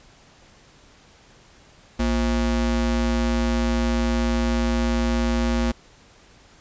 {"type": "ring-modulated tone", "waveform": "square", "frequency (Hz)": 146.83, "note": "D3", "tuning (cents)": 0, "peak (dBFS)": -17, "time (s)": [1.99, 5.72], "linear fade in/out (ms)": 10, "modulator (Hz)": 88.4, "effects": ["pink hiss -52 dBFS RMS until 6.6 s", "resampled to 16000 Hz"]}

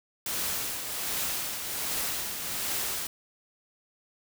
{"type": "noise with tremolo", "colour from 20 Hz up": "white", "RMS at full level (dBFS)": -30, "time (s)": [0.26, 3.07], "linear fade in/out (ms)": 2, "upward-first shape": "triangle", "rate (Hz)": 1.3, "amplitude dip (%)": 50, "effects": []}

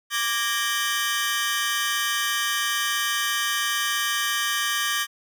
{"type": "tone cluster", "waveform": "sawtooth", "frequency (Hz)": [1173, 1638, 1853, 3050], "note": ["D6", "G#6", "A#6", "G7"], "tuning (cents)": [-2, -24, -11, -48], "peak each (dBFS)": -25, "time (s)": [0.1, 5.07], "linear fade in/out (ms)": 50, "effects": []}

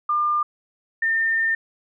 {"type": "tone pair in turn", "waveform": "sine", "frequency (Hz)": [1200, 1808.9], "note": ["D6", "A6"], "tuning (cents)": [37, 47], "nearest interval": "perfect fifth", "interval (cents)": 710, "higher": "second", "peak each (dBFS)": [-18, -18], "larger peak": "neither", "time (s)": [[0.09, 0.43], [1.02, 1.55]], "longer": "second", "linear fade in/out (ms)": 5, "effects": []}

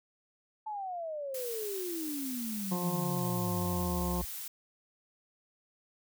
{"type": "exponential sweep", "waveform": "sine", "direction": "down", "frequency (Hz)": [880, 59.8], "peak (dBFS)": -35, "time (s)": [0.66, 4.25], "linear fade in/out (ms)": 10}
{"type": "noise", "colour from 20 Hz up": "blue", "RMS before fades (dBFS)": -41, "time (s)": [1.34, 4.48], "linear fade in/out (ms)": 5}
{"type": "harmonic tone", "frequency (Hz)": 177.5, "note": "F3", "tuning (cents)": 28, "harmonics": [1, 2, 3, 4, 5, 6], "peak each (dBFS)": [-33, -39, -42, -44, -42, -42], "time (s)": [2.71, 4.22], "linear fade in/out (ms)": 10}
{"effects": []}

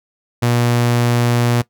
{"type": "tone", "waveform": "sawtooth", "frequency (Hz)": 120, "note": "B2", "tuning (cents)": -49, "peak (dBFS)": -9, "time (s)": [0.42, 1.62], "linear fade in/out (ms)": 10, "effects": ["noise-tail reverb RT60 0.1 s tail -18 dB re dry"]}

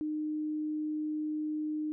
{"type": "tone", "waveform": "sine", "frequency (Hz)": 305.7, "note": "D#4", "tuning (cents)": -30, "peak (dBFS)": -31, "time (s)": [0.01, 1.92], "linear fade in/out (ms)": 0, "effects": []}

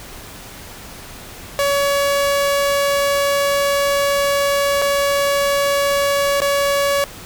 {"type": "tone with dropouts", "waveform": "sawtooth", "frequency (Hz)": 564, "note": "C#5", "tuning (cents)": 30, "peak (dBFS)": -11, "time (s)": [1.59, 7.04], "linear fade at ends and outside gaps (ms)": 0, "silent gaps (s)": [[4.817, 4.821], [6.403, 6.418]], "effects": ["pink hiss -36 dBFS RMS until 7.25 s"]}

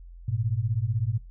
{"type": "beating tone pair", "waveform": "sine", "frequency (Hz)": [103.83, 119.83], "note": ["G#2", "A#2"], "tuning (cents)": [0, 48], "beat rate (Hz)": 16, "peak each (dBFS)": -27, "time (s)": [0.28, 1.18], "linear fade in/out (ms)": 5, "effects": ["noise-tail reverb RT60 0.2 s tail -20 dB re dry", "added 43 Hz sine -42 dBFS peak until 1.3 s"]}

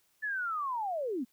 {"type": "linear sweep", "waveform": "sine", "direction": "down", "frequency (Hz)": [1757, 220], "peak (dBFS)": -31, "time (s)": [0.22, 1.25], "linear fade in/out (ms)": 20, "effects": ["white hiss -71 dBFS RMS until 1.32 s"]}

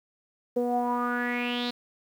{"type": "tone with low-pass filter sweep", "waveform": "sawtooth", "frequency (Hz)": 243, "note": "B3", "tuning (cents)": -28, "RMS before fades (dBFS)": -28, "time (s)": [0.56, 1.71], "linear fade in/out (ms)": 10, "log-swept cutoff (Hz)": [510, 4200], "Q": 6.8, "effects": ["9-bit"]}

